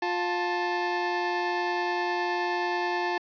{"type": "tone pair together", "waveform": "25% pulse", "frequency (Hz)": [353.5, 879], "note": ["F4", "A5"], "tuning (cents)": [21, -2], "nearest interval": "octave + major third", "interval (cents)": 1577, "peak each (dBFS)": -25, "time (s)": [0.02, 3.18], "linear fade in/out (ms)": 5, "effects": ["resampled to 11025 Hz", "10-bit"]}